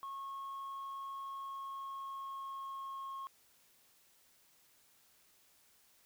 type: tone with pitch glide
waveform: sine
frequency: 1092 to 1083.2 Hz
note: C#6 to C#6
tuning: -26 to -40 cents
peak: -39 dBFS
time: 0.03-3.27 s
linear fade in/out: 0 ms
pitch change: -14 cents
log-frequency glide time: 1.21-3.08 s
effects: tanh soft clip ceiling -40 dBFS + white hiss -68 dBFS RMS until 6.05 s